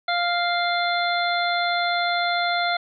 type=harmonic tone with a mistuned harmonic; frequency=698.5 Hz; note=F5; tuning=in tune; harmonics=1 / 2 / 3 / 5 / 6; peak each=-23 / -26 / -28 / -30 / -31 dBFS; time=0.08-2.77 s; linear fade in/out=5 ms; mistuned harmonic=6; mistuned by=-18 cents; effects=none